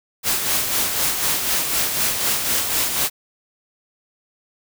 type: noise with tremolo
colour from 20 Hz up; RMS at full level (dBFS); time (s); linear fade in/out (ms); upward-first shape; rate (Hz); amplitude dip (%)
white; -19; 0.23-3.1; 50; sine; 4; 45
effects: none